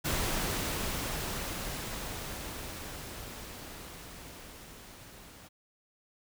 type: noise with level ramp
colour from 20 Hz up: pink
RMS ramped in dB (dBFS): -31 to -52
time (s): 0.04-5.49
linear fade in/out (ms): 20
effects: none